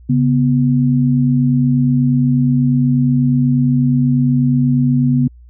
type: tone pair together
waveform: sine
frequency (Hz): 138.59 / 246.9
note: C#3 / B3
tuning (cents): 0 / 0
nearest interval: minor seventh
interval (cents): 1000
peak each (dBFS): -13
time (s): 0.09-5.28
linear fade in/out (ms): 10
effects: added 60 Hz sine -38 dBFS peak until 5.49 s